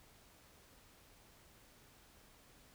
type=silence; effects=pink hiss -64 dBFS RMS until 2.74 s